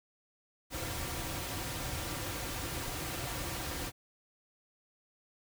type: noise with comb filter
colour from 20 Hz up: pink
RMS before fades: -38 dBFS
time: 0.7-3.92 s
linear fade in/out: 50 ms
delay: 4.7 ms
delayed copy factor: -0.5
effects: none